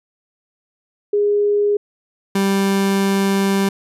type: tone pair in turn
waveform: sine / 30% pulse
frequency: 411.6 / 196.11 Hz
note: G#4 / G3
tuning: -16 / +1 cents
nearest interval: octave + minor second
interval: 1283 cents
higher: first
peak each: -13 / -12 dBFS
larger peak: second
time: 1.13-1.77 / 2.35-3.69 s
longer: second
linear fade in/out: 5 ms
effects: resampled to 32000 Hz

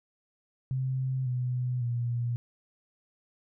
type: tone with pitch steps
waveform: sine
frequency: 130.81 / 125.12 / 119.68 Hz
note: C3 / B2 / A#2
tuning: 0 / +23 / +46 cents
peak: -27 dBFS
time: 0.71-2.36 s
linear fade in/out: 0 ms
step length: 550 ms
effects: none

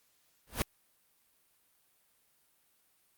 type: noise with exponential growth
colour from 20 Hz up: pink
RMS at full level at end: -26 dBFS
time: 0.47-0.62 s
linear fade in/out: 1 ms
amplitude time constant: 31 ms
effects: white hiss -71 dBFS RMS until 3.17 s + Opus 48 kbps

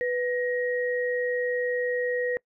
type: tone pair together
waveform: sine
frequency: 493.9 / 1885.3 Hz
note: B4 / A#6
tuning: 0 / +19 cents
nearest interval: octave + major seventh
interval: 2319 cents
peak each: -25 / -31 dBFS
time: 0.01-2.37 s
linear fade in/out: 0 ms
effects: noise-tail reverb RT60 0.1 s tail -24 dB re dry

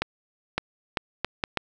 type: accelerating click train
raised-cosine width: 0.3 ms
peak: -8 dBFS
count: 6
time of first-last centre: 0.02-1.573 s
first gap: 560 ms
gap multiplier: 0.7
effects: none

